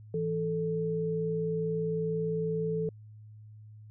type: tone pair together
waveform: sine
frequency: 164.81 / 438.8 Hz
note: E3 / A4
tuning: 0 / -5 cents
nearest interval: octave + perfect fourth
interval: 1695 cents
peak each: -32 / -30 dBFS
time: 0.14-2.89 s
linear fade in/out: 2 ms
effects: added 107 Hz sine -47 dBFS peak until 3.9 s